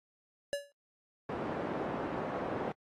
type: tone with exponential decay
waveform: square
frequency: 570 Hz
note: C#5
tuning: 48 cents sharp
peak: -29 dBFS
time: 0.53-0.72 s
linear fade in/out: 0 ms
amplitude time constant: 41 ms
type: band-pass noise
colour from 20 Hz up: pink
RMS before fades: -37 dBFS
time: 1.29-2.72 s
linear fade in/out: 2 ms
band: 220 to 940 Hz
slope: 12 dB/octave
effects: AAC 32 kbps